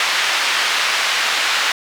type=band-pass noise; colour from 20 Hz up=pink; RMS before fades=-18 dBFS; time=0-1.72 s; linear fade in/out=2 ms; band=1400 to 4200 Hz; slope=12 dB/octave; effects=none